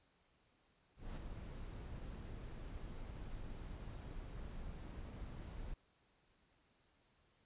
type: noise with ADSR envelope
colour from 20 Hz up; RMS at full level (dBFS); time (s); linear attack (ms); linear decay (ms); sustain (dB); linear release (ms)
brown; -43; 0.96-5.74; 200; 23; -5; 7
effects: pink hiss -75 dBFS RMS until 7.45 s + resampled to 8000 Hz